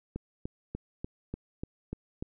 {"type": "click train", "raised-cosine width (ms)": 3, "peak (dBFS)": -22, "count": 8, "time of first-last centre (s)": [0.16, 2.225], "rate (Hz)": 3.39, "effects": []}